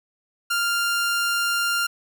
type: tone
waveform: sawtooth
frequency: 1396 Hz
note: F6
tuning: 1 cent flat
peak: -17 dBFS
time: 0.5-1.87 s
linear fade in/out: 10 ms
effects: none